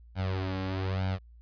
sawtooth tone with flanger, 94.5 Hz, F#2, 37 cents sharp, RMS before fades -31 dBFS, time 0.15-1.19 s, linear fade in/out 50 ms, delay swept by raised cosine 1.3 to 3.7 ms, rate 1.1 Hz, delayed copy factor +0.8, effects added 58 Hz sine -50 dBFS peak until 1.41 s + resampled to 11025 Hz

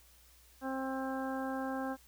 harmonic tone, 264.9 Hz, C4, 22 cents sharp, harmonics 1 / 2 / 3 / 4 / 5 / 6, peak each -37 / -41 / -41 / -46 / -48 / -46 dBFS, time 0.61-1.97 s, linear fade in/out 50 ms, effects added 60 Hz sine -63 dBFS peak until 2.07 s + white hiss -63 dBFS RMS until 2.07 s

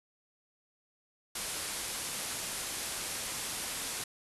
white low-pass noise, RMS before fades -38 dBFS, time 1.35-4.04 s, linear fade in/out 5 ms, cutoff 12000 Hz, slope 96 dB/octave, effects none

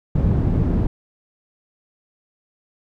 white low-pass noise, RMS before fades -18 dBFS, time 0.15-0.87 s, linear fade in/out 5 ms, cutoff 160 Hz, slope 12 dB/octave, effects none

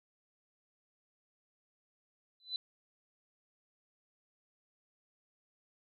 sine tone with exponential growth, 4008 Hz, B7, 25 cents sharp, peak -30 dBFS, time 2.4-2.56 s, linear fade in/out 1 ms, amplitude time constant 34 ms, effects none

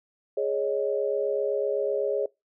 sine chord, Ab suspended fourth, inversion none, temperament equal, 415.3 / 554.4 / 622.3 Hz, Ab4 / Db5 / Eb5, 0 / 0 / 0 cents, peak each -27 / -27 / -32 dBFS, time 0.37-2.26 s, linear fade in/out 5 ms, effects noise-tail reverb RT60 0.2 s tail -23 dB re dry

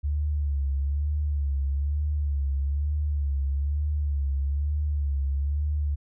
sine tone with vibrato, 71.6 Hz, D2, 43 cents flat, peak -23 dBFS, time 0.03-5.96 s, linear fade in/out 20 ms, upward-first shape sine, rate 1.1 Hz, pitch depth 69 cents each way, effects none

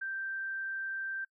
sine tone, 1568 Hz, G6, in tune, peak -34 dBFS, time 0.01-1.25 s, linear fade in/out 10 ms, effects noise-tail reverb RT60 0.1 s tail -25 dB re dry

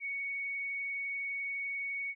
sine tone with vibrato, 2227 Hz, C#7, 7 cents sharp, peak -34 dBFS, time 0-2.15 s, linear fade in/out 50 ms, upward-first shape sine, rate 20 Hz, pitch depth 19 cents each way, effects none

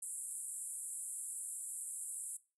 pink band-pass noise, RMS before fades -44 dBFS, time 0.02-2.37 s, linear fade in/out 5 ms, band 7800 to 11000 Hz, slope 96 dB/octave, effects noise-tail reverb RT60 0.3 s tail -18 dB re dry

